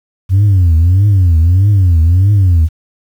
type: tone with vibrato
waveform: sine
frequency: 91 Hz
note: F#2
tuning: 28 cents flat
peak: -3 dBFS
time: 0.29-2.69 s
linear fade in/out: 50 ms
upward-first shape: triangle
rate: 1.6 Hz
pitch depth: 250 cents each way
effects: tanh soft clip ceiling -4 dBFS + 7-bit